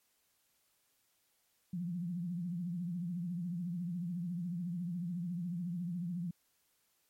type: tone with vibrato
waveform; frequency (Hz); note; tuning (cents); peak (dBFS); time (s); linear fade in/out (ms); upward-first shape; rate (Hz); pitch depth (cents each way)
sine; 174.61; F3; 0; -35; 1.73-6.31; 5; triangle; 14; 120
effects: white hiss -75 dBFS RMS until 7.09 s + MP3 64 kbps